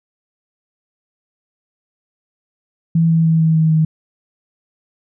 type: tone with pitch steps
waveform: sine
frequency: 164.81 / 163.39 / 161.98 / 160.58 / 159.2 / 157.82 Hz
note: E3 / E3 / E3 / E3 / D#3 / D#3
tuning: 0 / -15 / -30 / -45 / +40 / +25 cents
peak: -10 dBFS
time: 2.95-3.85 s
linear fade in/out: 5 ms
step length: 150 ms
effects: none